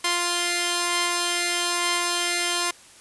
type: tone pair together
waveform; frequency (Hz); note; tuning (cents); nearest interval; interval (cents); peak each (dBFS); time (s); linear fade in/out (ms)
5% pulse; 349.2 / 1046.5; F4 / C6; 0 / 0; octave + perfect fifth; 1900; -13; 0.04-2.71; 5
effects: white hiss -49 dBFS RMS until 3 s + resampled to 24000 Hz